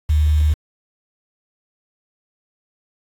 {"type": "tone with quantisation", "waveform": "sine", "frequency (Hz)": 76, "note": "D#2", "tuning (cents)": -40, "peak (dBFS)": -12, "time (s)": [0.09, 0.54], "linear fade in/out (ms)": 10, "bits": 6, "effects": ["AAC 64 kbps"]}